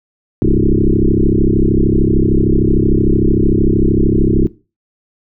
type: tone with frequency modulation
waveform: sine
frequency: 168.7 Hz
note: E3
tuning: 40 cents sharp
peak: -8 dBFS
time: 0.42-4.47 s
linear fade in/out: 0 ms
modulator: 33.2 Hz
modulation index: 6.3
effects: noise-tail reverb RT60 0.3 s tail -19 dB re dry